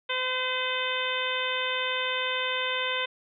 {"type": "harmonic tone", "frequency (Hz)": 511, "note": "C5", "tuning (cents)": -41, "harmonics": [1, 2, 3, 4, 5, 6, 7], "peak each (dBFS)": [-34, -34, -34, -34, -34, -34, -34], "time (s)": [0.09, 3.06], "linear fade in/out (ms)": 10, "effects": []}